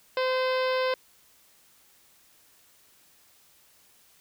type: harmonic tone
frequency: 515 Hz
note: C5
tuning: 28 cents flat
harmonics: 1 / 2 / 3 / 4 / 5 / 6 / 7 / 8 / 9 / 10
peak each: -25 / -31 / -35 / -37 / -39 / -41 / -42 / -43 / -44 / -45 dBFS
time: 0.17-0.94 s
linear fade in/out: 2 ms
effects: white hiss -60 dBFS RMS until 4.2 s